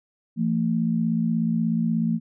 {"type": "tone pair together", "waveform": "sine", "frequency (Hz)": [168.93, 225.5], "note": ["E3", "A3"], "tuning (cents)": [43, 43], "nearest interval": "perfect fourth", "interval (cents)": 500, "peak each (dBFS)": [-24, -22], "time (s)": [0.36, 2.2], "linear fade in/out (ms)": 50, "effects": []}